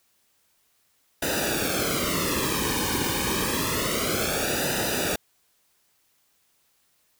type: noise with flanger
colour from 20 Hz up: pink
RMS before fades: -26 dBFS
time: 1.22-5.16 s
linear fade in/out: 5 ms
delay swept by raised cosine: 0.91 to 1.51 ms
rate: 0.28 Hz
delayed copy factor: -0.95
effects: white hiss -67 dBFS RMS until 7.19 s